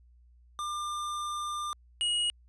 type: tone pair in turn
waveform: square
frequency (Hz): 1197 / 2893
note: D6 / F#7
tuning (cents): +33 / -40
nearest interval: octave + minor third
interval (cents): 1527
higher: second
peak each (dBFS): -33 / -27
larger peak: second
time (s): 0.59-1.73 / 2.01-2.3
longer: first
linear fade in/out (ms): 0
effects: added 60 Hz sine -56 dBFS peak until 2.48 s + resampled to 24000 Hz